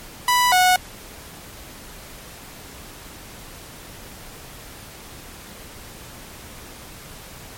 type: tone pair in turn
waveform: sawtooth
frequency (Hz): 987.8 / 733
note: B5 / F#5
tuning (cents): 0 / -16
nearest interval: perfect fourth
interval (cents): 516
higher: first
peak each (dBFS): -11 / -9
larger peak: second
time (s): 0.28-0.52 / 0.52-0.76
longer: neither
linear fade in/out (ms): 2
effects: pink hiss -40 dBFS RMS until 7.57 s + MP3 64 kbps